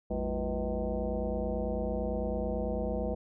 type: tone with frequency modulation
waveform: sine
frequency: 220 Hz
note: A3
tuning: in tune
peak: -29 dBFS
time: 0.1-3.15 s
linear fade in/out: 10 ms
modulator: 137 Hz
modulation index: 3.3
effects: none